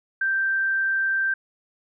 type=tone; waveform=sine; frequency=1568 Hz; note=G6; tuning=in tune; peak=-20 dBFS; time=0.21-1.34 s; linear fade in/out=5 ms; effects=none